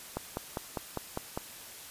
click train, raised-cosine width 1 ms, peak -18 dBFS, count 7, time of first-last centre 0.17-1.375 s, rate 4.98 Hz, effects white hiss -47 dBFS RMS until 1.9 s + resampled to 32000 Hz

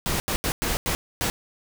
pink noise bursts at uneven times, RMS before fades -25 dBFS, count 6, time 0.06-0.2 / 0.28-0.36 / 0.44-0.52 / 0.62-0.77 / 0.86-0.95 / 1.21-1.3 s, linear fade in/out 0 ms, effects none

